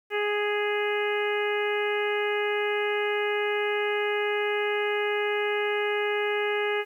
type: harmonic tone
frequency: 415.3 Hz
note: G#4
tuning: in tune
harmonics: 1 / 2 / 3 / 4 / 5 / 6 / 7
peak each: -26 / -34 / -37 / -33 / -33 / -36 / -38 dBFS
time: 0.1-6.85 s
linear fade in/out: 50 ms
effects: 10-bit